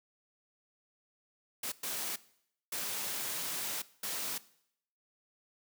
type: noise bursts at uneven times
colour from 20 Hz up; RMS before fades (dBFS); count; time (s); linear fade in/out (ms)
white; -37; 4; 1.63-1.72 / 1.83-2.16 / 2.72-3.82 / 4.03-4.38; 5
effects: noise-tail reverb RT60 0.7 s tail -19 dB re dry + high-pass 150 Hz 12 dB/octave